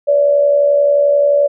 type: tone with amplitude modulation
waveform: sine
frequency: 575 Hz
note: D5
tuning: 37 cents flat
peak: -6 dBFS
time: 0.07-1.48 s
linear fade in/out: 20 ms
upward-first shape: sine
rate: 71.4 Hz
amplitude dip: 50%
effects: none